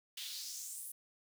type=noise with high-pass filter sweep; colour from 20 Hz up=pink; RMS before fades=-45 dBFS; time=0.17-0.92 s; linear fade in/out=5 ms; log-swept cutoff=3100 to 11000 Hz; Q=2.9; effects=none